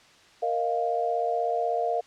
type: chord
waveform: sine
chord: Bb suspended fourth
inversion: none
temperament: equal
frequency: 466.2 / 622.3 / 698.5 Hz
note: Bb4 / Eb5 / F5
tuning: 0 / 0 / 0 cents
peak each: -29 / -31 / -26 dBFS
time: 0.42-2.01 s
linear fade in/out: 10 ms
effects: white hiss -55 dBFS RMS until 2.06 s + low-pass 5000 Hz 12 dB/octave